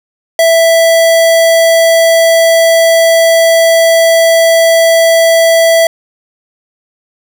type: tone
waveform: square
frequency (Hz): 660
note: E5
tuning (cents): +2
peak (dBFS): -5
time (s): 0.39-5.87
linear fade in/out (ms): 2
effects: none